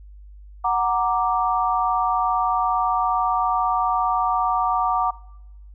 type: chord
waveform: sine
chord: Gb augmented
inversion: none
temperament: equal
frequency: 740 / 932.3 / 1174.7 Hz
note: Gb5 / Bb5 / D6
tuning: 0 / 0 / 0 cents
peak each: -22 / -23 / -22 dBFS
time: 0.64-5.11 s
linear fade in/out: 10 ms
effects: noise-tail reverb RT60 0.9 s tail -21 dB re dry + added 50 Hz sine -40 dBFS peak until 5.74 s